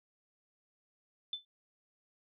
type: tone with exponential decay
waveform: sine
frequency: 3520 Hz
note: A7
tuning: in tune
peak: -31 dBFS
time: 1.33-1.45 s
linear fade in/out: 2 ms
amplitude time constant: 24 ms
effects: none